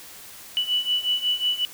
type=beating tone pair; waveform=sine; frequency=2960 / 2965.5 Hz; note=F#7 / F#7; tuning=0 / +3 cents; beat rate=5.5 Hz; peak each=-26 / -23 dBFS; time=0.57-1.65 s; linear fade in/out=0 ms; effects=white hiss -43 dBFS RMS until 1.73 s